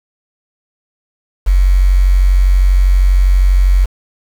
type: tone with quantisation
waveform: sine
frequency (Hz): 46.25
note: F#1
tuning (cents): 0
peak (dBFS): -6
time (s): 1.46-3.86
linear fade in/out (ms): 20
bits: 5
effects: none